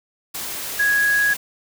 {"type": "tone in noise", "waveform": "sine", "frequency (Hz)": 1661.2, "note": "G#6", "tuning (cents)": 0, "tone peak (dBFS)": -15, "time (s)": [0.79, 1.34], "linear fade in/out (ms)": 10, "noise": "white", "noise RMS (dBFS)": -29, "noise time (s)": [0.34, 1.37], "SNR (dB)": 11, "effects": []}